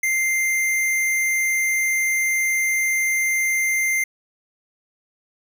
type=tone; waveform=square; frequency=2093 Hz; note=C7; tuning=in tune; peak=-19 dBFS; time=0.03-4.04 s; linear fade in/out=5 ms; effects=none